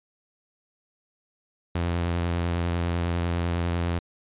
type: tone with vibrato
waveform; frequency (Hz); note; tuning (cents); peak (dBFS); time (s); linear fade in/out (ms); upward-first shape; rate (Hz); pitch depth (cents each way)
sawtooth; 86; F2; -26; -20; 1.75-3.99; 5; sine; 10; 22
effects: resampled to 8000 Hz